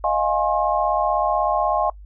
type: chord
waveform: sine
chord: F minor seventh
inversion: third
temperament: equal with one note detuned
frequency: 622.3 / 698.5 / 830.6 / 1070.3 Hz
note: Eb5 / F5 / Ab5 / C6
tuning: 0 / 0 / 0 / +39 cents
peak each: -23 dBFS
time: 0.04-1.9 s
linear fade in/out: 2 ms
effects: noise-tail reverb RT60 0.1 s tail -23 dB re dry + added 50 Hz sine -38 dBFS peak until 2.05 s